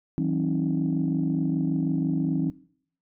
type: tone cluster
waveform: sine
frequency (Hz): 163.2 / 189.8 / 267.5 / 313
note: E3 / F#3 / C4 / D#4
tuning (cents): -17 / +44 / +38 / +10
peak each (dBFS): -26 / -31 / -26 / -30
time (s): 0.18-2.5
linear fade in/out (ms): 0
effects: noise-tail reverb RT60 0.6 s tail -20 dB re dry + tanh soft clip ceiling -15 dBFS